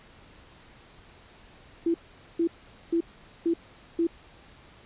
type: tone bursts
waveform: sine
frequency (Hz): 335.3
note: E4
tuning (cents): +30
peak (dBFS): -21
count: 5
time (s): 1.86-4.07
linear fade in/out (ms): 5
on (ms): 82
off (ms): 450
effects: pink hiss -53 dBFS RMS until 4.85 s + resampled to 8000 Hz